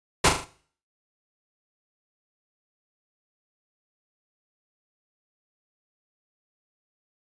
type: noise with echo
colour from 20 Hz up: pink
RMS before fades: -17 dBFS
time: 0.24-0.29 s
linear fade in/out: 5 ms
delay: 39 ms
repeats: 4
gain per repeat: -6 dB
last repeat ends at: 0.446 s
effects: noise-tail reverb RT60 0.5 s tail -17 dB re dry + resampled to 22050 Hz